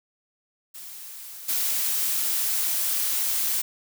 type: noise with level steps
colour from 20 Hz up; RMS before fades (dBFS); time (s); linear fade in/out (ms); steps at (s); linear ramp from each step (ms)
blue; -40 / -25; 0.74-3.62; 10; 1.48; 10
effects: none